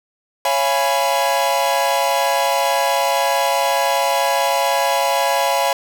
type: chord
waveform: 45% pulse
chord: C# dominant seventh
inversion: none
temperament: equal with one note detuned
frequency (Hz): 554.4 / 685.7 / 830.6 / 987.8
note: C#5 / E#5 / G#5 / B5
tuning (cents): 0 / -32 / 0 / 0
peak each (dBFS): -21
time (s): 0.45-5.73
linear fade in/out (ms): 2
effects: none